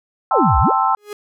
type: chord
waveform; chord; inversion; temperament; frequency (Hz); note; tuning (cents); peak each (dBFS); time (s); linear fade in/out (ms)
sine; A minor seventh; third; equal; 784 / 880 / 1046.5 / 1318.5; G5 / A5 / C6 / E6; 0 / 0 / 0 / 0; -19; 0.31-0.95; 2
type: exponential two-way sweep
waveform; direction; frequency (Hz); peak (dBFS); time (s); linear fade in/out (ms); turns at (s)
sine; down then up; 830.6 to 56.7 to 830.6; -14; 0.31-0.73; 50; 0.59
type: tone with exponential growth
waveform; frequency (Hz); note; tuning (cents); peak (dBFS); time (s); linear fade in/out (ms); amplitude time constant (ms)
45% pulse; 415.3; G#4; 0; -24; 0.97-1.13; 2; 33
effects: none